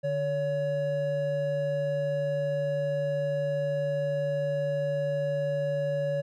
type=tone pair together; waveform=triangle; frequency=147.9 / 563.1 Hz; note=D3 / C#5; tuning=+13 / +27 cents; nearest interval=octave + major seventh; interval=2314 cents; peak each=-30 / -25 dBFS; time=0.03-6.22 s; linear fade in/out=20 ms; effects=none

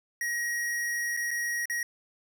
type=tone with dropouts; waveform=square; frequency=1894 Hz; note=A#6; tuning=27 cents sharp; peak=-29 dBFS; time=0.21-1.83 s; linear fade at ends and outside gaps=2 ms; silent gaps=1.167-1.172 / 1.308-1.312 / 1.656-1.698 s; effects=none

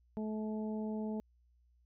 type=harmonic tone; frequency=215.8 Hz; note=A3; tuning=33 cents flat; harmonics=1 / 2 / 3 / 4; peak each=-36 / -43 / -48 / -51 dBFS; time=0.17-1.2 s; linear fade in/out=0 ms; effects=added 60 Hz sine -66 dBFS peak until 1.85 s

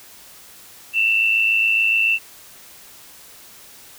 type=tone pair together; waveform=sine; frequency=2675 / 2782 Hz; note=E7 / F7; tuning=+25 / -7 cents; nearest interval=minor second; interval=68 cents; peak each=-15 / -24 dBFS; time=0.93-2.19 s; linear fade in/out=50 ms; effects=white hiss -44 dBFS RMS until 3.98 s

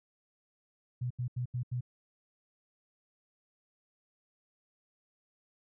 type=tone bursts; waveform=sine; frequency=123.47 Hz; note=B2; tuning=in tune; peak=-31 dBFS; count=5; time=1.01-1.809 s; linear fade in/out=10 ms; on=95 ms; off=81 ms; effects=none

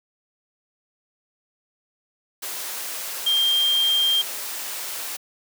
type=tone in noise; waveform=sine; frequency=3190 Hz; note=G7; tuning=30 cents sharp; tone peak=-17 dBFS; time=3.26-4.22 s; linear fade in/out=10 ms; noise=white; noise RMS=-31 dBFS; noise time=2.42-5.17 s; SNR=+11 dB; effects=high-pass 400 Hz 12 dB/octave

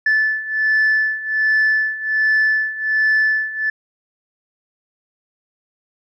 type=beating tone pair; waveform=sine; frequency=1744 / 1745.3 Hz; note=A6 / A6; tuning=-16 / -15 cents; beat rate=1.3 Hz; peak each=-18 / -15 dBFS; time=0.06-3.7 s; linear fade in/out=5 ms; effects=tanh soft clip ceiling -10 dBFS

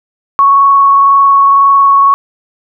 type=tone with frequency modulation; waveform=sine; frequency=1108.7 Hz; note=C#6; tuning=in tune; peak=-3 dBFS; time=0.39-2.14 s; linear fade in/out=0 ms; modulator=21.9 Hz; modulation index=0.44; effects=none

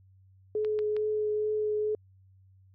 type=tone with vibrato; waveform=sine; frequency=425.4 Hz; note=G#4; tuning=42 cents sharp; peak=-26 dBFS; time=0.55-1.95 s; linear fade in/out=2 ms; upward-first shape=triangle; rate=2.3 Hz; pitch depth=12 cents each way
type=clicks; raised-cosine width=0.3 ms; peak=-28 dBFS; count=3; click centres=0.648 / 0.79 / 0.966 s
effects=added 95 Hz sine -56 dBFS peak until 2.74 s

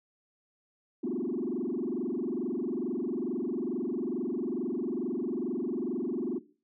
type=tone with frequency modulation; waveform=sine; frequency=300 Hz; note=D4; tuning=37 cents sharp; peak=-28 dBFS; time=1.03-6.39 s; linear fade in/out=10 ms; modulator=22.3 Hz; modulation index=3.7; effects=noise-tail reverb RT60 0.4 s tail -18 dB re dry + tanh soft clip ceiling -25 dBFS

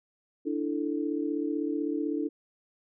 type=chord; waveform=sine; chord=D suspended second; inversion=none; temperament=equal; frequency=293.7 / 329.6 / 440 Hz; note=D4 / E4 / A4; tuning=0 / 0 / 0 cents; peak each=-30 / -32 / -35 dBFS; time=0.45-2.29 s; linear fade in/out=20 ms; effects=none

